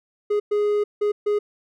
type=tone bursts at uneven times; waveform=triangle; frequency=415.3 Hz; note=G#4; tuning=in tune; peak=-16 dBFS; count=4; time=0.3-0.4 / 0.51-0.84 / 1.01-1.12 / 1.26-1.39 s; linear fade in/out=10 ms; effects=none